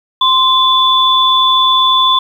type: tone pair together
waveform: sine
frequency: 1042 / 3472 Hz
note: C6 / A7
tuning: -7 / -24 cents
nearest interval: octave + major sixth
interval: 2083 cents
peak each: -10 dBFS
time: 0.21-2.19 s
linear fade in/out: 5 ms
effects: 7-bit